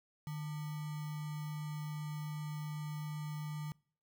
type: tone with sample-and-hold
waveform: sine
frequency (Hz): 151.3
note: D#3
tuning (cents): -48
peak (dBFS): -38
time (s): 0.27-3.72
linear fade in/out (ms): 0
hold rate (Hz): 1050
effects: noise-tail reverb RT60 0.5 s tail -25 dB re dry